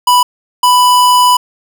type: tone pair in turn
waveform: square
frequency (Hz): 987.8 / 991.7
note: B5 / B5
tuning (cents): 0 / +7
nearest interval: unison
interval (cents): 7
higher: second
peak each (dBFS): -6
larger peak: neither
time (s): 0.07-0.23 / 0.63-1.37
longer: second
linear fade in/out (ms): 5
effects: none